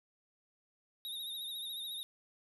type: tone with vibrato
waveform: square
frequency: 3729 Hz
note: A#7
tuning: in tune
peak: -40 dBFS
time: 1.05-2.03 s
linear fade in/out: 0 ms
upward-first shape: triangle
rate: 14 Hz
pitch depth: 73 cents each way
effects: none